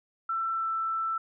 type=tone with pitch glide; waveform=sine; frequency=1338 to 1328.8 Hz; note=E6 to E6; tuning=+25 to +13 cents; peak=-27 dBFS; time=0.29-1.18 s; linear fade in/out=5 ms; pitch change=-12 cents; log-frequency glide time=0.53-0.68 s; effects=none